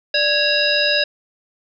harmonic tone with a mistuned harmonic, 553 Hz, C#5, 4 cents flat, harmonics 1 / 3 / 5 / 7 / 9, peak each -21 / -21 / -21 / -21 / -21 dBFS, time 0.14-1.04 s, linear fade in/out 5 ms, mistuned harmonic 1, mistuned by +110 cents, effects none

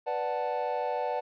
triangle chord, B minor seventh, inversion none, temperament equal, 493.9 / 587.3 / 740 / 880 Hz, B4 / D5 / F#5 / A5, 0 / 0 / 0 / 0 cents, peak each -32 dBFS, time 0.06-1.21 s, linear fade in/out 20 ms, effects resampled to 11025 Hz

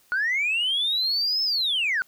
sine linear two-way sweep, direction up then down, 1427 to 5274 to 1427 Hz, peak -20 dBFS, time 0.12-2.02 s, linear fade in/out 0 ms, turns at 1.43 s, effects tanh soft clip ceiling -18 dBFS + white hiss -60 dBFS RMS until 2.07 s

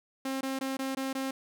sawtooth tone bursts, 267 Hz, C4, 35 cents sharp, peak -27 dBFS, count 6, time 0.25-1.31 s, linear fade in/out 5 ms, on 160 ms, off 20 ms, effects none

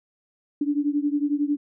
sine beating tone pair, 286.9 / 297.9 Hz, D4 / D4, -40 / +25 cents, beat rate 11 Hz, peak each -23 / -25 dBFS, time 0.61-1.57 s, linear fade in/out 5 ms, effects none

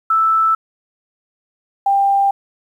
sine tone pair in turn, 1318.5 / 793.1 Hz, E6 / G5, 0 / +20 cents, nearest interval major sixth, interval 880 cents, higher first, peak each -11 / -11 dBFS, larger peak neither, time 0.1-0.55 / 1.86-2.31 s, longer neither, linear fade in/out 5 ms, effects 8-bit

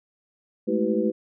sine tone cluster, 209.4 / 222 / 326.2 / 382.5 / 498.9 Hz, G#3 / A3 / E4 / G4 / B4, +15 / +16 / -18 / -42 / +17 cents, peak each -27 dBFS, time 0.67-1.12 s, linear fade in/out 20 ms, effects none

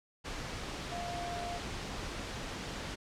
sine tone in noise, 698.5 Hz, F5, in tune, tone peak -38 dBFS, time 0.91-1.59 s, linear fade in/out 20 ms, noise pink, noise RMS -40 dBFS, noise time 0.24-2.96 s, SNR -1 dB, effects low-pass 6000 Hz 12 dB/octave

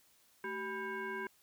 sine tone with frequency modulation, 987.8 Hz, B5, in tune, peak -37 dBFS, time 0.44-1.27 s, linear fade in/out 2 ms, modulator 604 Hz, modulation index 1.6, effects white hiss -68 dBFS RMS until 1.42 s

